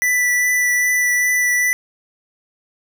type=tone with vibrato; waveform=square; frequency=1975.5 Hz; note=B6; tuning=in tune; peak=-15 dBFS; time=0.02-1.73 s; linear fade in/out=0 ms; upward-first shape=triangle; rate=2.5 Hz; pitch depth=13 cents each way; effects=none